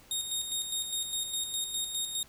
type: tone with tremolo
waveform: 20% pulse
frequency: 3714 Hz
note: A#7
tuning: 7 cents flat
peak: -24 dBFS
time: 0.11-2.23 s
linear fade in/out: 2 ms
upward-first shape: square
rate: 4.9 Hz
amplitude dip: 50%
effects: pink hiss -57 dBFS RMS until 2.28 s